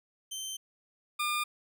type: tone pair in turn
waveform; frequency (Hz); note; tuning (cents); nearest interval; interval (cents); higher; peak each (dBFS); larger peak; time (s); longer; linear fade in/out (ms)
20% pulse; 3107 / 1207.6; G7 / D6; -16 / +48; octave + major third; 1636; first; -31 / -24; second; 0.31-0.57 / 1.19-1.44; first; 10
effects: none